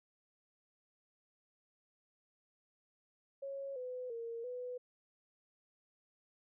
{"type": "tone with pitch steps", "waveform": "sine", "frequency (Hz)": [550, 503, 462.8, 496.7], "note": ["C#5", "B4", "A#4", "B4"], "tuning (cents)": [-14, 32, -13, 10], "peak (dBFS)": -40, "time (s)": [3.42, 4.78], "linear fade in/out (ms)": 10, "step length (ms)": 340, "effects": []}